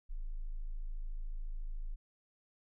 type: tone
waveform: sine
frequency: 26.95 Hz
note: A0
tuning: 35 cents flat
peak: -36 dBFS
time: 0.09-1.96 s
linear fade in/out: 20 ms
effects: none